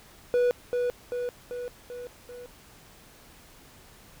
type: tone with echo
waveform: triangle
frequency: 489.3 Hz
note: B4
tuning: 16 cents flat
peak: -18 dBFS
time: 0.34-0.51 s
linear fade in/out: 0 ms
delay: 390 ms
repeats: 5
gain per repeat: -4 dB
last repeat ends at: 2.46 s
effects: pink hiss -53 dBFS RMS until 4.2 s